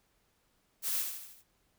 blue noise with echo, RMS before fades -33 dBFS, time 0.82-1.05 s, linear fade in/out 50 ms, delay 78 ms, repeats 5, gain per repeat -5 dB, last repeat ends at 1.44 s, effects pink hiss -73 dBFS RMS until 1.78 s

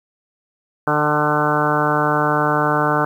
harmonic tone with a mistuned harmonic, 150 Hz, D3, 37 cents sharp, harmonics 1 / 2 / 3 / 4 / 5 / 6 / 7 / 8 / 9 / 10, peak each -24 / -24 / -24 / -24 / -24 / -24 / -24 / -24 / -24 / -24 dBFS, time 0.87-3.05 s, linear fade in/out 2 ms, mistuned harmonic 6, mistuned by -23 cents, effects 8-bit

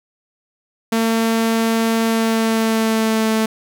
sawtooth tone with pitch glide, 226.2 to 220.4 Hz, A3 to A3, +48 to +3 cents, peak -11 dBFS, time 0.92-3.46 s, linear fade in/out 5 ms, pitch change -45 cents, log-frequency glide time 2.03-3.3 s, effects none

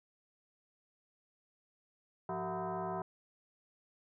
sine tone with frequency modulation, 176 Hz, F3, 14 cents sharp, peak -35 dBFS, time 2.29-3.02 s, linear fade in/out 2 ms, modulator 278 Hz, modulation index 3.5, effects none

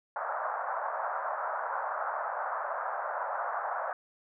pink band-pass noise, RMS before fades -34 dBFS, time 0.16-3.93 s, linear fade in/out 2 ms, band 600 to 1500 Hz, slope 48 dB/octave, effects none

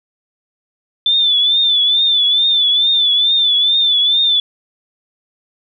sine tone with vibrato, 3520 Hz, A7, in tune, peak -10 dBFS, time 1.06-4.4 s, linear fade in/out 2 ms, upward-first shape triangle, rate 2.3 Hz, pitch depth 84 cents each way, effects none

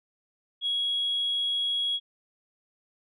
sine tone, 3322 Hz, G#7, in tune, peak -24 dBFS, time 0.61-2 s, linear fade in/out 50 ms, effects tanh soft clip ceiling -20 dBFS

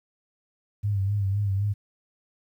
sine tone with vibrato, 100 Hz, G2, 35 cents sharp, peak -22 dBFS, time 0.83-1.74 s, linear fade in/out 20 ms, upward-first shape sine, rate 3.9 Hz, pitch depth 63 cents each way, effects 10-bit

